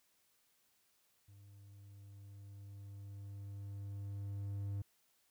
triangle tone with level ramp, 100 Hz, G2, 35 cents sharp, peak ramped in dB -55 to -35 dBFS, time 1.28-4.82 s, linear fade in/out 5 ms, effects white hiss -75 dBFS RMS until 5.3 s

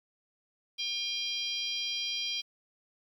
harmonic tone, 802 Hz, G5, 39 cents sharp, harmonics 3 / 4 / 5 / 6 / 7, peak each -40 / -34 / -41 / -38 / -42 dBFS, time 0.78-2.42 s, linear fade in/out 20 ms, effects 10-bit

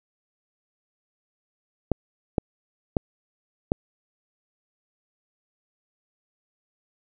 clicks, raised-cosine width 2 ms, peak -7 dBFS, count 4, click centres 1.917 / 2.382 / 2.968 / 3.719 s, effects none

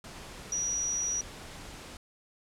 sine tone in noise, 5810 Hz, F#8, 32 cents flat, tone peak -28 dBFS, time 0.52-1.21 s, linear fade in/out 2 ms, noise pink, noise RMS -45 dBFS, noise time 0.04-1.97 s, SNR +14 dB, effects low-pass 9000 Hz 12 dB/octave

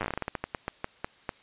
slowing click train, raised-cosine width 0.5 ms, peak -15 dBFS, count 18, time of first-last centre 0.01-1.292 s, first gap 9 ms, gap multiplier 1.23, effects white hiss -58 dBFS RMS until 1.42 s + resampled to 8000 Hz

